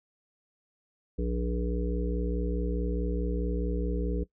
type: harmonic tone with a mistuned harmonic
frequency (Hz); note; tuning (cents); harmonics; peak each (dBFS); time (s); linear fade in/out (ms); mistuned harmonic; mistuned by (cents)
59.2; A#1; +27; 1 / 3 / 5 / 7 / 8; -29 / -34 / -36 / -37 / -38; 1.18-4.24; 10; 8; +20
effects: noise-tail reverb RT60 0.1 s tail -19 dB re dry